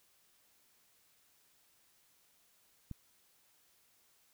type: click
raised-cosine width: 5 ms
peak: -30 dBFS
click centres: 2.913 s
effects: white hiss -70 dBFS RMS until 4.33 s